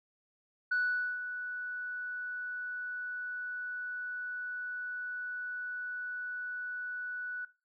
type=tone with ADSR envelope; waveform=sine; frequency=1480 Hz; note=F#6; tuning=in tune; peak=-25 dBFS; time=0.71-7.45 s; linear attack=10 ms; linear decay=460 ms; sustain=-11 dB; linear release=4 ms; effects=noise-tail reverb RT60 0.3 s tail -18 dB re dry + tanh soft clip ceiling -24 dBFS